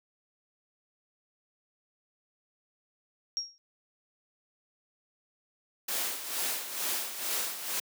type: tone with exponential decay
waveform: sine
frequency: 5588 Hz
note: F8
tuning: in tune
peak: -26 dBFS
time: 3.37-3.58 s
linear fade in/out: 0 ms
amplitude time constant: 45 ms
type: noise with tremolo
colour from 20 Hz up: white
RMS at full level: -31 dBFS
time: 5.88-7.8 s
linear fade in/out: 5 ms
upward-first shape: sine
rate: 2.2 Hz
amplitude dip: 65%
effects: high-pass 300 Hz 12 dB/octave